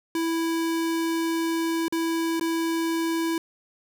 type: tone with dropouts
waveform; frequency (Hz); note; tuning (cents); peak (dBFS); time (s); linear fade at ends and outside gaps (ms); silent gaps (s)
square; 329.6; E4; 0; -24; 0.15-3.38; 2; 1.882-1.924 / 2.397-2.41
effects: none